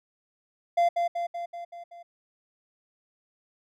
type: tone with echo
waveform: triangle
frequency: 690 Hz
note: F5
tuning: 21 cents flat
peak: -17 dBFS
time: 0.77-0.89 s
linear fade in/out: 10 ms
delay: 190 ms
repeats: 6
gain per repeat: -4 dB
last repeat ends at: 2.03 s
effects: none